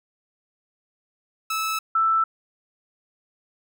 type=tone pair in turn; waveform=sawtooth / sine; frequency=1306 / 1324.2 Hz; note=E6 / E6; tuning=-17 / +7 cents; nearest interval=unison; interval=24 cents; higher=second; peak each=-20 / -17 dBFS; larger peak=second; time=1.5-1.79 / 1.95-2.24 s; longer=neither; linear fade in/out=5 ms; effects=none